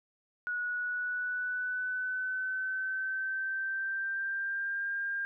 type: tone with pitch glide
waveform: sine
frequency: 1461 to 1602.5 Hz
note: F#6 to G6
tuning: -22 to +38 cents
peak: -31 dBFS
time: 0.47-5.25 s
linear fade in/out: 0 ms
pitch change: +160 cents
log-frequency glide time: 0.64-4.89 s
effects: none